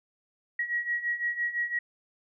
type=beating tone pair; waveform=sine; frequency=1905 / 1910.9 Hz; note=A#6 / A#6; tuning=+37 / +42 cents; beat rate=5.9 Hz; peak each=-33 / -29 dBFS; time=0.59-1.79 s; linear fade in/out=5 ms; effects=none